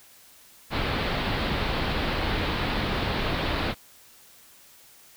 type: low-pass noise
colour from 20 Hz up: pink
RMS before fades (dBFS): -27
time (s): 0.7-3.75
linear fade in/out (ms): 50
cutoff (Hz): 4400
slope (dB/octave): 48
effects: white hiss -53 dBFS RMS until 5.16 s